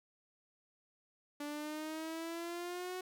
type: exponential sweep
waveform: sawtooth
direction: up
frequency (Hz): 290.4 to 370.3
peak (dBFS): -36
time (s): 1.4-3.01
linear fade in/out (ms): 5
effects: none